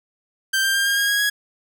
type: tone with pitch steps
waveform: sawtooth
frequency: 1568 / 1583.5 / 1599.1 / 1614.9 / 1630.8 / 1646.9 / 1663.2 Hz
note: G6 / G6 / G6 / G#6 / G#6 / G#6 / G#6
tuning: 0 / +17 / +34 / -49 / -32 / -15 / +2 cents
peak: -14 dBFS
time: 0.53-1.3 s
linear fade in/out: 10 ms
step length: 110 ms
effects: none